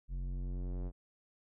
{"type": "tone with low-pass filter sweep", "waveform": "square", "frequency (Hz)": 45.12, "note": "F#1", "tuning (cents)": -43, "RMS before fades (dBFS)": -38, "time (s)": [0.08, 0.92], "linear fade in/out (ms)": 50, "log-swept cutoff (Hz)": [130, 620], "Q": 0.8, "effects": []}